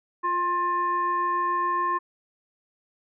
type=tone with frequency modulation; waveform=sine; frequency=1060 Hz; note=C6; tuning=22 cents sharp; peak=-22 dBFS; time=0.23-1.99 s; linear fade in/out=20 ms; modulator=709 Hz; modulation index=0.51; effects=none